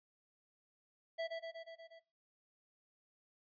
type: tone with echo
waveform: square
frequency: 659.3 Hz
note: E5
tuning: in tune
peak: -37 dBFS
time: 1.18-1.28 s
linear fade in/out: 20 ms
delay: 120 ms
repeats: 6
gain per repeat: -3 dB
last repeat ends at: 2 s
effects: noise-tail reverb RT60 0.4 s tail -23 dB re dry + resampled to 11025 Hz

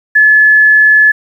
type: tone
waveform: sine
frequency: 1719 Hz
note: A6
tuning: 41 cents flat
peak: -3 dBFS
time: 0.15-1.12 s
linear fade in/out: 10 ms
effects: 7-bit

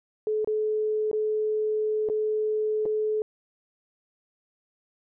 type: tone with dropouts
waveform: sine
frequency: 429.7 Hz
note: A4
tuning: 41 cents flat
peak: -23 dBFS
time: 0.27-3.22 s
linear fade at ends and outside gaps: 1 ms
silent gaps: 0.446-0.474 / 1.114-1.13 / 2.088-2.098 / 2.855-2.86 s
effects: none

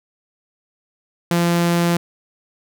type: tone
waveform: sawtooth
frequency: 171.7 Hz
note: F3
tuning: 29 cents flat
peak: -11 dBFS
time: 1.31-1.97 s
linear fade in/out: 2 ms
effects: none

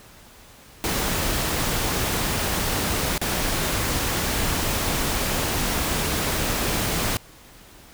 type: noise with dropouts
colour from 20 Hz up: pink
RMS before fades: -24 dBFS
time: 0.84-7.17 s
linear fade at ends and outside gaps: 0 ms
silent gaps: 3.179-3.215 s
effects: pink hiss -48 dBFS RMS until 7.93 s

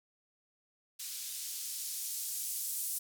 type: noise with band-pass filter sweep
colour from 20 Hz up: violet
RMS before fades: -39 dBFS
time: 0.99-2.99 s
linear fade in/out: 10 ms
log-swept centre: 3700 to 8600 Hz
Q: 0.78
effects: none

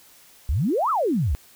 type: exponential two-way sweep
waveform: sine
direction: up then down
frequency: 57.8 to 1355 to 57.8 Hz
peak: -19 dBFS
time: 0.49-1.35 s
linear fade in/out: 0 ms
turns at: 0.9 s
effects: white hiss -52 dBFS RMS until 1.55 s

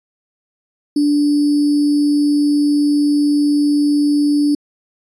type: tone with sample-and-hold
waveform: sine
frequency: 292.1 Hz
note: D4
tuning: 9 cents flat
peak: -11 dBFS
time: 0.96-4.55 s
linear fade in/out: 5 ms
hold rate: 4900 Hz
effects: resampled to 22050 Hz

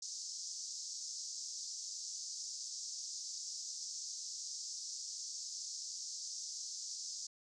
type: band-pass noise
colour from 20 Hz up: pink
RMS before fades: -45 dBFS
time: 0.02-7.27 s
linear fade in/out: 5 ms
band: 4900 to 7000 Hz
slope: 48 dB/octave
effects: resampled to 22050 Hz

